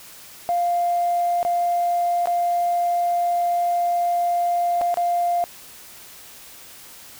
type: tone with dropouts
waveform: sine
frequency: 698.5 Hz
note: F5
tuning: in tune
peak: -17 dBFS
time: 0.49-5.44 s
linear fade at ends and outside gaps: 0 ms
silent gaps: 1.429-1.45 / 2.257-2.272 / 4.812-4.816 / 4.942-4.972 s
effects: tanh soft clip ceiling -13 dBFS + white hiss -43 dBFS RMS until 7.19 s